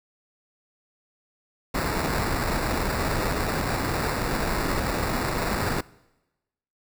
pink noise with sample-and-hold, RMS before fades -26 dBFS, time 1.74-5.81 s, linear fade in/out 5 ms, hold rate 3150 Hz, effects noise-tail reverb RT60 1.0 s tail -22 dB re dry

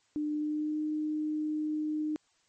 sine tone with pitch glide, 300 to 305.8 Hz, D4 to D#4, +37 to -30 cents, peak -29 dBFS, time 0.16-2.16 s, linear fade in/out 0 ms, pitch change +33 cents, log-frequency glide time 0.32-0.8 s, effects white hiss -70 dBFS RMS until 2.48 s + MP3 32 kbps

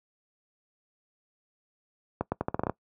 accelerating click train, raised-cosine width 1 ms, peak -13 dBFS, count 9, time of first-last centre 2.21-2.696 s, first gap 110 ms, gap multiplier 0.82, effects noise-tail reverb RT60 0.1 s tail -21 dB re dry + high-pass 80 Hz 12 dB/octave

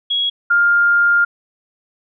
sine tone pair in turn, 3322 / 1404.4 Hz, G#7 / F6, 0 / +9 cents, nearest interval octave + minor third, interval 1491 cents, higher first, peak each -15 / -10 dBFS, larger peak second, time 0.1-0.3 / 0.5-1.25 s, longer second, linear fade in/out 10 ms, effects none

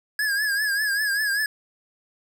square tone with vibrato, 1666 Hz, G#6, 5 cents sharp, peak -22 dBFS, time 0.19-1.46 s, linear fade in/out 2 ms, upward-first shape triangle, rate 5.1 Hz, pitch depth 95 cents each way, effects none

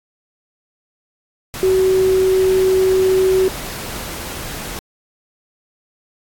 sine tone in noise, 376.8 Hz, F#4, 32 cents sharp, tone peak -11 dBFS, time 1.63-3.48 s, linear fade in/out 0 ms, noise pink, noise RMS -28 dBFS, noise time 1.54-4.79 s, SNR +14 dB, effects AAC 64 kbps

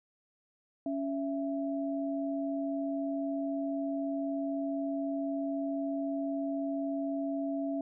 sine tone pair together, 279 / 664.9 Hz, C#4 / E5, +11 / +15 cents, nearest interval octave + minor third, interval 1504 cents, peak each -32 / -36 dBFS, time 0.86-7.81 s, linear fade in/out 2 ms, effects none

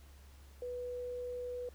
sine tone, 492.6 Hz, B4, 5 cents flat, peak -38 dBFS, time 0.62-1.69 s, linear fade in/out 2 ms, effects added 69 Hz sine -54 dBFS peak until 1.74 s + pink hiss -64 dBFS RMS until 1.74 s

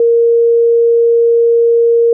sine tone, 466.2 Hz, A#4, in tune, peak -6 dBFS, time 0-2.13 s, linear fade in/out 2 ms, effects none

